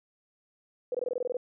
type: tone bursts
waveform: sine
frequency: 496.3 Hz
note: B4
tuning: 8 cents sharp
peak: -27 dBFS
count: 10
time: 0.92-1.369 s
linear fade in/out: 2 ms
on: 26 ms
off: 21 ms
effects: none